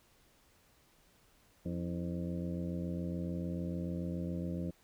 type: harmonic tone with a mistuned harmonic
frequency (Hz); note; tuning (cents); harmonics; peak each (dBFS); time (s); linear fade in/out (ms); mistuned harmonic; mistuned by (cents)
87; F2; -6; 1 / 2 / 3 / 4 / 5 / 6 / 7; -42 / -37 / -44 / -44 / -52 / -47 / -52; 1.65-4.71; 10; 4; -100
effects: pink hiss -67 dBFS RMS until 4.83 s